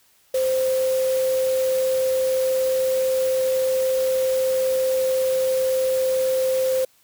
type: tone in noise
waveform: sine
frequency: 521 Hz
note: C5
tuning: 7 cents flat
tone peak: -18 dBFS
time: 0.34-6.85 s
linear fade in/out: 5 ms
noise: white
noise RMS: -34 dBFS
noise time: 0.34-6.85 s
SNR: +13 dB
effects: white hiss -59 dBFS RMS until 7.03 s